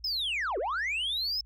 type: linear two-way sweep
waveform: sine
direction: down then up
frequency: 5290 to 349.2 to 5290 Hz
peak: -26 dBFS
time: 0.04-1.41 s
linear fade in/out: 5 ms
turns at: 0.58 s
effects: tanh soft clip ceiling -27 dBFS + added 57 Hz sine -50 dBFS peak until 1.45 s